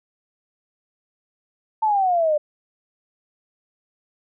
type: exponential sweep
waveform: sine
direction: down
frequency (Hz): 893 to 587.3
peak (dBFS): -16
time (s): 1.82-2.38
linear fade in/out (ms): 10
effects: none